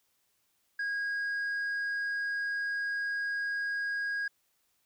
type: tone with tanh clipping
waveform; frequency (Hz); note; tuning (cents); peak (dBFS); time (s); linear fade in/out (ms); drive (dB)
sine; 1639; G#6; -23; -31; 0.79-4.28; 5; 3
effects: white hiss -74 dBFS RMS until 4.85 s